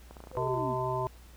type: clicks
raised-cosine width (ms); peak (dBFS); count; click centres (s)
1; -32; 12; 0.11 / 0.168 / 0.204 / 0.239 / 0.272 / 0.315 / 0.353 / 0.391 / 0.425 / 0.473 / 0.542 / 0.576
type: linear sweep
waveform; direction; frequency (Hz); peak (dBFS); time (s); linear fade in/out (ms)
sine; down; 532 to 207; -35; 0.32-0.76; 50
type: harmonic tone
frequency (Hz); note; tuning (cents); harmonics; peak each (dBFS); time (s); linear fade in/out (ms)
127.9; C3; -39; 1 / 3 / 5 / 7 / 8; -35 / -35 / -35 / -35 / -35; 0.37-1.07; 0
effects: added 60 Hz sine -50 dBFS peak until 1.36 s + pink hiss -58 dBFS RMS until 1.36 s